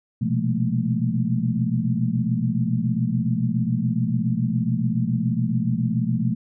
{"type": "tone cluster", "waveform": "sine", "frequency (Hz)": [121.3, 128.4, 171.6, 210, 227], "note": ["B2", "C3", "F3", "G#3", "A#3"], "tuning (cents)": [-31, -32, -30, 19, -46], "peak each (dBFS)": -26, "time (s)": [0.21, 6.35], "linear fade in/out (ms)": 10, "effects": []}